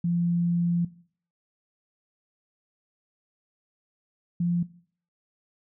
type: tone pair in turn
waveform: sine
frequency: 172.3 / 173.4 Hz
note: F3 / F3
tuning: -23 / -12 cents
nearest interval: unison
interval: 11 cents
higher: second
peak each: -22 dBFS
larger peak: neither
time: 0.04-0.85 / 4.4-4.63 s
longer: first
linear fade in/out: 5 ms
effects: noise-tail reverb RT60 0.5 s tail -18 dB re dry